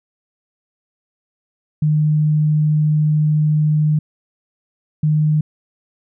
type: tone pair in turn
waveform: sine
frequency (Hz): 152.3 / 152.86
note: D#3 / D#3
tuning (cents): -37 / -30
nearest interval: unison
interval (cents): 7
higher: second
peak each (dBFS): -12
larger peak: neither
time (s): 1.82-3.99 / 5.03-5.41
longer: first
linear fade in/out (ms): 5
effects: none